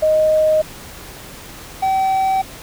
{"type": "tone pair in turn", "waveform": ["sine", "triangle"], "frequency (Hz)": [622.3, 766.9], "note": ["D#5", "G5"], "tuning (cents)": [0, -38], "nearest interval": "major third", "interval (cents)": 362, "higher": "second", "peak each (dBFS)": [-11, -12], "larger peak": "first", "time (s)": [[0.02, 0.62], [1.82, 2.42]], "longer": "neither", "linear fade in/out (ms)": 10, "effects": ["pink hiss -36 dBFS RMS until 2.62 s"]}